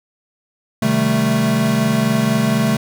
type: chord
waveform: square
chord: A half-diminished seventh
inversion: first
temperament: equal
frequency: 130.81 / 155.56 / 196 / 220 Hz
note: C3 / Eb3 / G3 / A3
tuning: 0 / 0 / 0 / 0 cents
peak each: -22 / -23 / -23 / -17 dBFS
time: 0.82-2.77 s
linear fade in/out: 5 ms
effects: none